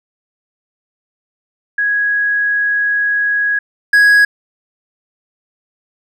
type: tone pair in turn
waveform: sine / triangle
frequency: 1661.2 / 1661.2 Hz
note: G#6 / G#6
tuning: 0 / 0 cents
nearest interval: unison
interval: 0 cents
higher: neither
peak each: -12 / -4 dBFS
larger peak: second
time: 1.78-3.59 / 3.93-4.25 s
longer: first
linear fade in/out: 5 ms
effects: none